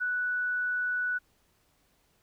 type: tone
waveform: sine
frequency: 1480 Hz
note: F#6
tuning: in tune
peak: -27 dBFS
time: 0-1.19 s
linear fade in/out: 20 ms
effects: pink hiss -69 dBFS RMS until 2.22 s